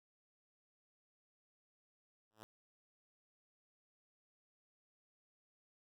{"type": "tone with exponential growth", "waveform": "5% pulse", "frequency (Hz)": 108.7, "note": "A2", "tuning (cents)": -21, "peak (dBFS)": -38, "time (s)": [2.31, 2.43], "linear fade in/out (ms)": 0, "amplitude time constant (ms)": 25, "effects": []}